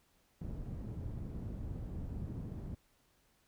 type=low-pass noise; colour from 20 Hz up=white; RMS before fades=-42 dBFS; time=0.41-2.75 s; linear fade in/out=5 ms; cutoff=140 Hz; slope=12 dB/octave; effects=pink hiss -72 dBFS RMS until 3.47 s